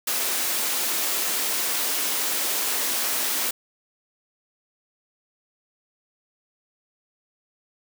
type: high-pass noise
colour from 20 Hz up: white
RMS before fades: -25 dBFS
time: 0.07-3.51 s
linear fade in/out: 5 ms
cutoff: 230 Hz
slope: 24 dB/octave
effects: none